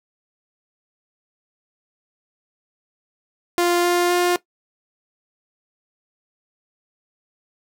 sawtooth tone with pitch steps, 349.2 / 351.6 / 354.1 Hz, F4 / F4 / F4, 0 / +12 / +24 cents, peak -12 dBFS, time 3.58-4.36 s, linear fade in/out 0 ms, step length 260 ms, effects noise-tail reverb RT60 0.1 s tail -17 dB re dry

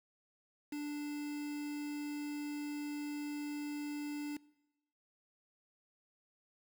triangle tone with quantisation, 293.7 Hz, D4, in tune, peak -36 dBFS, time 0.72-4.37 s, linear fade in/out 5 ms, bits 8, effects noise-tail reverb RT60 0.9 s tail -22 dB re dry

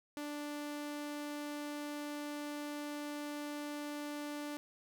sawtooth tone, 293.7 Hz, D4, in tune, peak -36 dBFS, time 0.17-4.57 s, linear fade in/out 0 ms, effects none

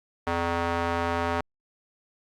square tone with band-pass filter, 85 Hz, F2, 46 cents flat, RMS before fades -27 dBFS, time 0.27-1.41 s, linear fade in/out 0 ms, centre 1000 Hz, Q 1, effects Opus 48 kbps

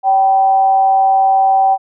sine tone with frequency modulation, 773 Hz, G5, 24 cents flat, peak -8 dBFS, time 0.03-1.78 s, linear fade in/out 50 ms, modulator 206 Hz, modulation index 0.24, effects none

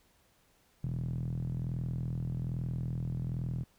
sawtooth tone with band-pass filter, 41.2 Hz, E1, in tune, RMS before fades -35 dBFS, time 0.83-3.64 s, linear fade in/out 10 ms, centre 140 Hz, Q 6.1, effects pink hiss -68 dBFS RMS until 3.78 s

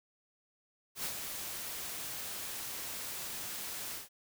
white noise with ADSR envelope, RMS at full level -36 dBFS, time 0.95-4.09 s, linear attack 89 ms, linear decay 91 ms, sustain -5 dB, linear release 140 ms, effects none

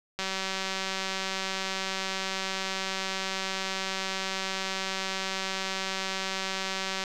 click train, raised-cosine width 0.2 ms, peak -14 dBFS, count 1309, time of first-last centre 0.19-7.038 s, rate 191 Hz, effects none

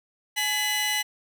sawtooth tone cluster, 845 / 2010 / 2948 Hz, G#5 / B6 / F#7, +30 / +30 / -7 cents, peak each -28 / -23 / -25 dBFS, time 0.36-1.03 s, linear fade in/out 20 ms, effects none

